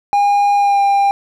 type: tone with pitch glide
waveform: triangle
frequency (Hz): 812 to 798.5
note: G#5 to G5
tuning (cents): -39 to +32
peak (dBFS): -8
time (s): 0.13-1.11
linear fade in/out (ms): 0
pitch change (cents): -29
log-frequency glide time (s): 0.56-0.81
effects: none